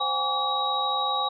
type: tone cluster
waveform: sine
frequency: 522 / 743 / 817 / 1144 / 3822 Hz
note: C5 / F#5 / G#5 / D6 / A#7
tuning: -4 / +7 / -29 / -46 / +43 cents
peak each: -36 / -35 / -28 / -28 / -28 dBFS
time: 0-1.29 s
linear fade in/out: 10 ms
effects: none